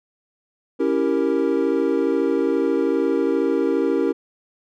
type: chord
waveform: triangle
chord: C# diminished seventh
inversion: none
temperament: equal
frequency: 277.2 / 329.6 / 392 / 466.2 Hz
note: C#4 / E4 / G4 / Bb4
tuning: 0 / 0 / 0 / 0 cents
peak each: -21 dBFS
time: 0.79-4.13 s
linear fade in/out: 20 ms
effects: none